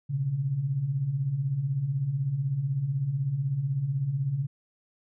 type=beating tone pair; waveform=sine; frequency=123.47 / 139.47 Hz; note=B2 / C#3; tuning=0 / +11 cents; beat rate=16 Hz; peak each=-33 / -26 dBFS; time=0.09-4.47 s; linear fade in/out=20 ms; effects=none